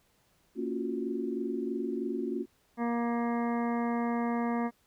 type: chord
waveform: sine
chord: Gb major seventh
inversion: first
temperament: just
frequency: 231.2 / 277.5 / 346.9 / 370 Hz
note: Bb3 / Db4 / F4 / Gb4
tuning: -14 / +2 / -12 / 0 cents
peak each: -36 dBFS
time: 0.55-2.46 s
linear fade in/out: 50 ms
type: harmonic tone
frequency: 235.8 Hz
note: A#3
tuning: 20 cents sharp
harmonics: 1 / 2 / 3 / 4 / 5 / 7 / 8 / 9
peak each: -29 / -37 / -37 / -39 / -41 / -47 / -48 / -48 dBFS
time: 2.77-4.71 s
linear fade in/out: 50 ms
effects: pink hiss -69 dBFS RMS until 4.86 s